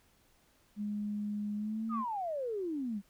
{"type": "tone with pitch glide", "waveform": "sine", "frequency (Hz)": [207.7, 225.2], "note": ["G#3", "A3"], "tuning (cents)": [0, 40], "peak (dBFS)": -33, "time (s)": [0.76, 2.05], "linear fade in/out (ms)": 50, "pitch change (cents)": 140, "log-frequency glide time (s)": [1.56, 1.88]}
{"type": "exponential sweep", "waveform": "sine", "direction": "down", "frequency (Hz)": [1295, 190], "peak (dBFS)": -33, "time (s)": [1.89, 3.02], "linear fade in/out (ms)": 50}
{"effects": ["tanh soft clip ceiling -23 dBFS", "pink hiss -68 dBFS RMS until 3.09 s"]}